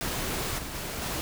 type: noise with level steps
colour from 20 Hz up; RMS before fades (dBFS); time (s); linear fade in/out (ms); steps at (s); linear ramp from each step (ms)
pink; -31 / -37 / -35 / -32; 0.01-1.21; 0; 0.58 / 0.74 / 1.01; 10
effects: none